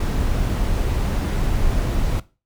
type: noise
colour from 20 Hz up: brown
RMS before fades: -20 dBFS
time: 0-2.2 s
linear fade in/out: 5 ms
effects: noise-tail reverb RT60 0.3 s tail -18 dB re dry